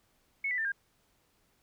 sine tone with pitch steps, 2200 / 1982.8 / 1787 / 1610.5 Hz, C#7 / B6 / A6 / G6, -14 / +6 / +26 / +46 cents, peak -29 dBFS, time 0.44-0.72 s, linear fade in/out 5 ms, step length 70 ms, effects pink hiss -71 dBFS RMS until 1.62 s

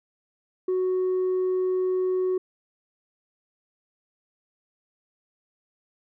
triangle tone with tanh clipping, 370 Hz, F#4, in tune, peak -22 dBFS, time 0.68-2.38 s, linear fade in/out 5 ms, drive 6 dB, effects none

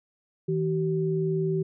sine tone pair together, 160.6 / 382 Hz, E3 / G4, -45 / -45 cents, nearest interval octave + minor third, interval 1500 cents, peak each -26 dBFS, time 0.48-1.63 s, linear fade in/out 10 ms, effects none

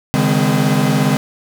45% pulse tone cluster, 139.2 / 156.3 / 203.7 / 255.5 Hz, C#3 / D#3 / G#3 / C4, +8 / +8 / -33 / -41 cents, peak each -18 dBFS, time 0.14-1.17 s, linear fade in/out 0 ms, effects none

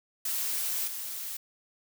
blue noise with level steps, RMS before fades -31 / -37 dBFS, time 0.25-1.37 s, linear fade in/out 5 ms, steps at 0.87 s, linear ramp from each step 10 ms, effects none

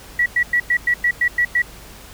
sine tone bursts, 1938 Hz, B6, 33 cents flat, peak -13 dBFS, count 9, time 0.19-1.62 s, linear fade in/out 5 ms, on 70 ms, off 100 ms, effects added 50 Hz sine -44 dBFS peak until 2.13 s + pink hiss -41 dBFS RMS until 2.13 s

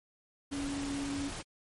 sine tone in noise, 280.8 Hz, C#4, 22 cents sharp, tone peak -34 dBFS, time 0.51-1.3 s, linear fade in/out 20 ms, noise pink, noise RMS -41 dBFS, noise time 0.51-1.43 s, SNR +4 dB, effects MP3 48 kbps

